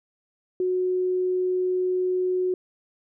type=tone; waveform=sine; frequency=366.8 Hz; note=F#4; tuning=15 cents flat; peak=-21 dBFS; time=0.6-2.54 s; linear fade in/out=2 ms; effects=none